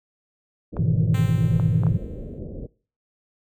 pink low-pass noise, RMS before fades -34 dBFS, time 0.72-2.67 s, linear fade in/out 10 ms, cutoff 540 Hz, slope 48 dB/octave
clicks, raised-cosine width 1 ms, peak -18 dBFS, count 4, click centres 0.768 / 1.598 / 1.835 / 1.867 s
sine chord, E major seventh, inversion first, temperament equal, 103.83 / 123.47 / 155.56 / 164.81 Hz, G#2 / B2 / D#3 / E3, 0 / 0 / 0 / 0 cents, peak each -23 dBFS, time 0.79-1.97 s, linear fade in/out 5 ms
5% pulse tone with exponential decay, 261.6 Hz, C4, in tune, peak -22 dBFS, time 1.14-2.39 s, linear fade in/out 5 ms, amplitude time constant 270 ms
effects noise-tail reverb RT60 0.4 s tail -22 dB re dry

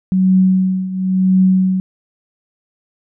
sine tone with tremolo, 187.2 Hz, F#3, 20 cents sharp, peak -7 dBFS, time 0.12-1.8 s, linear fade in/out 0 ms, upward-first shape triangle, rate 0.96 Hz, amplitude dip 80%, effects none

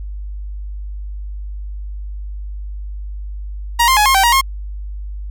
sawtooth tone with pitch steps, 944 / 1051 / 840 / 1070 / 775 / 948 / 1073 Hz, A#5 / C6 / G#5 / C6 / G5 / A#5 / C6, +22 / +7 / +19 / +38 / -20 / +29 / +43 cents, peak -6 dBFS, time 3.79-4.413 s, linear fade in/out 10 ms, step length 89 ms, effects added 50 Hz sine -24 dBFS peak until 5.3 s

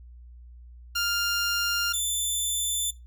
15% pulse tone pair in turn, 1400 / 3528 Hz, F6 / A7, +4 / +4 cents, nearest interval octave + major third, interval 1600 cents, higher second, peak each -18 dBFS, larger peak neither, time 0.95-1.93 / 1.93-2.91 s, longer neither, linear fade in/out 10 ms, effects noise-tail reverb RT60 0.2 s tail -17 dB re dry + added 60 Hz sine -44 dBFS peak until 3.06 s

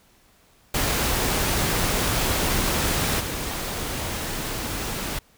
pink noise with level steps, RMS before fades -23 / -29 dBFS, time 0.74-5.19 s, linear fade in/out 5 ms, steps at 3.19 s, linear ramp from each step 20 ms, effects pink hiss -58 dBFS RMS until 5.37 s

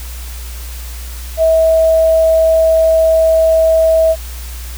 sine tone, 647 Hz, E5, 32 cents flat, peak -7 dBFS, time 1.37-4.16 s, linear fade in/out 50 ms, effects added 60 Hz sine -24 dBFS peak until 4.77 s + white hiss -33 dBFS RMS until 4.77 s

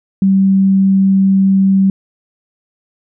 sine tone, 193.2 Hz, G3, 25 cents flat, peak -7 dBFS, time 0.22-1.9 s, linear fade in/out 2 ms, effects none

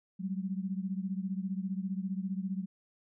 sine beating tone pair, 186.6 / 201.6 Hz, F#3 / G3, +15 / +49 cents, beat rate 15 Hz, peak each -34 / -37 dBFS, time 0.19-2.66 s, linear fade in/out 20 ms, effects none

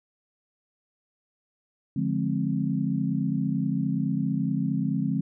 sine chord, D half-diminished seventh, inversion none, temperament just, 146.83 / 176.2 / 211.4 / 264.3 Hz, D3 / F3 / Ab3 / C4, 0 / +16 / +31 / +18 cents, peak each -29 dBFS, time 1.96-5.21 s, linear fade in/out 5 ms, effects none

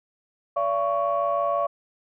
sine tone cluster, 574 / 680 / 1114 Hz, D5 / F5 / C#6, -40 / -46 / +8 cents, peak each -25 dBFS, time 0.56-1.67 s, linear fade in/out 10 ms, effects tanh soft clip ceiling -13 dBFS

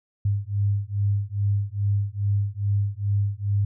sine beating tone pair, 100 / 102.4 Hz, G2 / G#2, +35 / -24 cents, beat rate 2.4 Hz, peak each -24 dBFS, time 0.25-3.65 s, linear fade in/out 5 ms, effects none

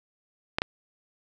clicks, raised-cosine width 0.3 ms, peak -8 dBFS, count 2, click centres 0.585 / 0.619 s, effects none

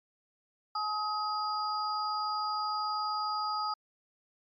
sine tone cluster, 848 / 1267 / 4834 Hz, G#5 / D#6 / D8, +36 / +31 / +49 cents, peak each -35 / -32 / -38 dBFS, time 0.75-3.74 s, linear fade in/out 5 ms, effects MP3 48 kbps

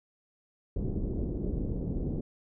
pink low-pass noise, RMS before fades -32 dBFS, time 0.76-2.21 s, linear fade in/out 5 ms, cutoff 410 Hz, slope 24 dB/octave, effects none

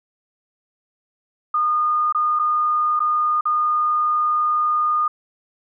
sine tone with dropouts, 1222 Hz, D#6, 32 cents flat, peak -16 dBFS, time 1.54-5.08 s, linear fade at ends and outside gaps 5 ms, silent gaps 2.125-2.147 / 2.391-2.395 / 2.994-3.002 / 3.41-3.454 s, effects none

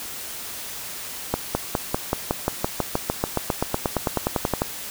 accelerating click train, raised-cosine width 1 ms, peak -6 dBFS, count 25, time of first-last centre 1.34-4.619 s, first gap 210 ms, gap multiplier 0.96, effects white hiss -34 dBFS RMS until 4.9 s

